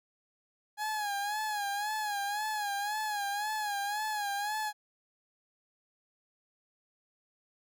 30% pulse tone with vibrato, 831 Hz, G#5, 1 cent sharp, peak -29 dBFS, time 0.77-4.73 s, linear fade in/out 50 ms, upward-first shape sine, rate 1.9 Hz, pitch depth 69 cents each way, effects none

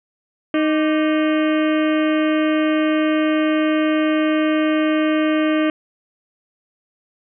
harmonic tone with a mistuned harmonic, 310 Hz, D#4, 6 cents flat, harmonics 1 / 2 / 4 / 5 / 6 / 7 / 8 / 9 / 10, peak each -16 / -22 / -28 / -30 / -32 / -33 / -34 / -35 / -36 dBFS, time 0.54-5.7 s, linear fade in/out 2 ms, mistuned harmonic 4, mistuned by -88 cents, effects none

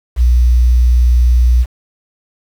sine tone with quantisation, 60.6 Hz, B1, 32 cents flat, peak -6 dBFS, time 0.16-1.66 s, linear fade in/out 50 ms, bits 6, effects none

